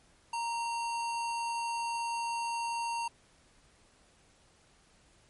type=tone with sample-and-hold; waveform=sine; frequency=932.3 Hz; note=A#5; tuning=in tune; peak=-31 dBFS; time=0.33-3.08 s; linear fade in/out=5 ms; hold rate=3675 Hz; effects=pink hiss -64 dBFS RMS until 5.29 s + MP3 48 kbps